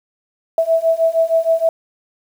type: beating tone pair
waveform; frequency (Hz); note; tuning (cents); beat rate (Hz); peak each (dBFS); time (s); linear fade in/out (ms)
sine; 652 / 658.4; E5 / E5; -19 / -2; 6.4; -16 / -15; 0.58-1.69; 2
effects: 7-bit